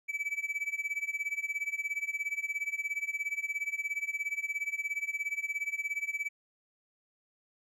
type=tone with tremolo; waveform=triangle; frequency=2300 Hz; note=D7; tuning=37 cents flat; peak=-27 dBFS; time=0.08-6.29 s; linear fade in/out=20 ms; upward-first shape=sine; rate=17 Hz; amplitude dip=90%; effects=none